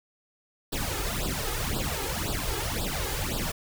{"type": "noise with flanger", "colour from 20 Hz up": "pink", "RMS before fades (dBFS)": -30, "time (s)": [0.72, 3.52], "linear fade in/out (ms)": 10, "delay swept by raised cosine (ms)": [0.23, 2.43], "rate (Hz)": 1.9, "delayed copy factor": 0.95, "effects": []}